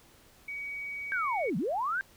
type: tone with pitch glide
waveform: sine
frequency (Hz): 2260 to 2235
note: C#7 to C#7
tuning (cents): +33 to +14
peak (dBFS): -35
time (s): 0.48-1.5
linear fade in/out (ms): 5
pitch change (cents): -19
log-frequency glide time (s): 1.15-1.3
type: linear two-way sweep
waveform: sine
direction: down then up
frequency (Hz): 1616 to 149.3 to 1616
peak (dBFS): -28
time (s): 1.12-2.01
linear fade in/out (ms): 0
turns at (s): 1.57
effects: pink hiss -59 dBFS RMS until 2.16 s